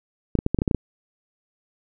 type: clicks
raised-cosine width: 3 ms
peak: -7 dBFS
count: 9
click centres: 0.353 / 0.389 / 0.464 / 0.546 / 0.588 / 0.619 / 0.678 / 0.712 / 0.747 s
effects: none